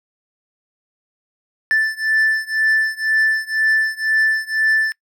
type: beating tone pair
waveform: triangle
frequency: 1760 / 1762 Hz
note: A6 / A6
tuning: 0 / +2 cents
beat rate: 2 Hz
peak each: -16 / -17 dBFS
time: 1.71-4.92 s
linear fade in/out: 0 ms
effects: noise-tail reverb RT60 0.1 s tail -23 dB re dry